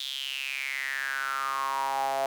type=tone with high-pass filter sweep; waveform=sawtooth; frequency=135.8 Hz; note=C#3; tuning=35 cents flat; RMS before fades=-31 dBFS; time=0-2.26 s; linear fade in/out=2 ms; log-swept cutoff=3600 to 680 Hz; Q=7.9; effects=none